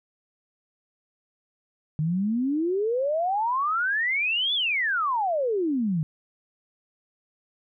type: exponential two-way sweep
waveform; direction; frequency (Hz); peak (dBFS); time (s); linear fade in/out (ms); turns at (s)
sine; up then down; 148.8 to 3530 to 148.8; -22; 1.99-6.03; 0; 4.54
effects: none